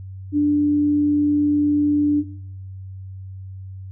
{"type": "tone", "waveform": "sine", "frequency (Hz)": 293.7, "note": "D4", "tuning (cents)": 0, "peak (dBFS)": -14, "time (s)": [0.32, 2.24], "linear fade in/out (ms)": 50, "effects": ["noise-tail reverb RT60 0.7 s tail -19 dB re dry", "added 95 Hz sine -32 dBFS peak until 3.91 s"]}